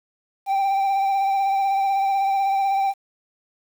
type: tone with vibrato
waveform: triangle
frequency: 784 Hz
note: G5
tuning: in tune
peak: -16 dBFS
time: 0.46-2.94 s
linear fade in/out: 50 ms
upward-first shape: triangle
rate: 16 Hz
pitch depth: 30 cents each way
effects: 8-bit